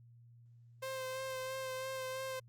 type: tone with vibrato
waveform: sawtooth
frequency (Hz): 523.3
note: C5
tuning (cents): 0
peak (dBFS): -35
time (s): 0.82-2.4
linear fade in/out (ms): 10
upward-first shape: sine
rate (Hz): 3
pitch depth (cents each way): 19
effects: added 118 Hz sine -57 dBFS peak until 2.48 s + Opus 48 kbps